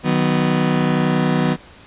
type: chord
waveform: 35% pulse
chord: B major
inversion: first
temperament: just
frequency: 154.34 / 185.21 / 246.9 Hz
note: D#3 / F#3 / B3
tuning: -14 / +2 / 0 cents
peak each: -18 dBFS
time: 0.03-1.57 s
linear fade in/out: 50 ms
effects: pink hiss -44 dBFS RMS until 1.86 s + resampled to 8000 Hz

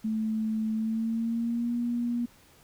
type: tone with pitch glide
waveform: sine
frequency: 219 to 238.8 Hz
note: A3 to A#3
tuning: -8 to +42 cents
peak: -26 dBFS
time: 0.04-2.26 s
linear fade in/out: 10 ms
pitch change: +150 cents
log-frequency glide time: 0.73-1.74 s
effects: pink hiss -58 dBFS RMS until 2.63 s

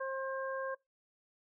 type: harmonic tone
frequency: 533 Hz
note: C5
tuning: 32 cents sharp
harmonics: 1 / 2 / 3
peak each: -37 / -41 / -43 dBFS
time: 0-0.75 s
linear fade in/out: 10 ms
effects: noise-tail reverb RT60 0.2 s tail -23 dB re dry

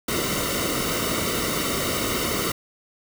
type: noise with comb filter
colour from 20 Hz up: pink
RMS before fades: -25 dBFS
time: 0.08-2.52 s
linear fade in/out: 5 ms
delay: 1.2 ms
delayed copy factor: -0.75
effects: none

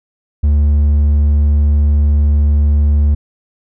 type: tone with hard clipping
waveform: sine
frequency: 73.4 Hz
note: D2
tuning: in tune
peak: -9 dBFS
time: 0.43-3.15 s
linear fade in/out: 10 ms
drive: 3 dB
effects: none

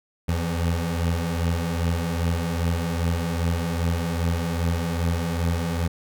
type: beating tone pair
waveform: 25% pulse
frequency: 82.6 / 85.1 Hz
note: E2 / F2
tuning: +4 / -44 cents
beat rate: 2.5 Hz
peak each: -24 / -20 dBFS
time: 0.28-5.88 s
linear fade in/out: 10 ms
effects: none

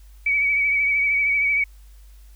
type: tone with vibrato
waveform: sine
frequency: 2272 Hz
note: C#7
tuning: 42 cents sharp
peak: -17 dBFS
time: 0.26-1.64 s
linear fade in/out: 5 ms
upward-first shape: sine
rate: 13 Hz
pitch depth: 35 cents each way
effects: added 50 Hz sine -43 dBFS peak until 2.35 s + white hiss -59 dBFS RMS until 2.35 s

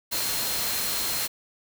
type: tone in noise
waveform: sine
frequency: 4186 Hz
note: C8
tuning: in tune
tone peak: -34 dBFS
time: 0.11-1.28 s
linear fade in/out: 20 ms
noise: white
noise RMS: -28 dBFS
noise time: 0.11-1.28 s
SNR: -9 dB
effects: none

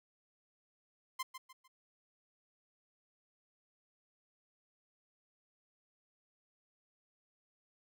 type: tone with echo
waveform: sawtooth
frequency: 1042 Hz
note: C6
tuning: 7 cents flat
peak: -32 dBFS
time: 1.19-1.23 s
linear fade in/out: 10 ms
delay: 150 ms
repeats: 3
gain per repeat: -9 dB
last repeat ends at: 1.68 s
effects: none

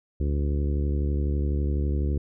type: harmonic tone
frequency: 72 Hz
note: D2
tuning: 34 cents flat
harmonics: 1 / 2 / 3 / 4 / 5 / 6 / 7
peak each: -23 / -32 / -36 / -36 / -36 / -41 / -44 dBFS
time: 0.2-2.18 s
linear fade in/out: 5 ms
effects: none

